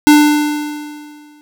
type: tone with exponential decay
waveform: square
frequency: 297.6 Hz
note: D4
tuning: 23 cents sharp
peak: -3 dBFS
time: 0.07-1.41 s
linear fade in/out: 0 ms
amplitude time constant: 290 ms
effects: none